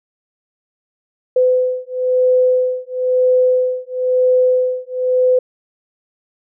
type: beating tone pair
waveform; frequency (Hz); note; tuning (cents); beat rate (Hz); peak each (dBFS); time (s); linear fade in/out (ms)
sine; 506 / 507; B4 / B4; +42 / +45; 1; -15; 1.36-5.39; 5
effects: none